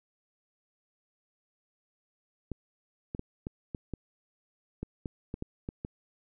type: clicks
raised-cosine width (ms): 3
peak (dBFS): -22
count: 12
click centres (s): 2.517 / 3.149 / 3.194 / 3.469 / 3.748 / 3.937 / 4.83 / 5.058 / 5.341 / 5.424 / 5.689 / 5.849
effects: none